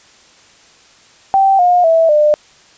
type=tone with pitch steps; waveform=sine; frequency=778 / 713.4 / 654.2 / 599.9 Hz; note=G5 / F5 / E5 / D5; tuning=-13 / +37 / -13 / +37 cents; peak=-7 dBFS; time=1.34-2.34 s; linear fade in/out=0 ms; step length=250 ms; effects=white hiss -46 dBFS RMS until 2.77 s + resampled to 16000 Hz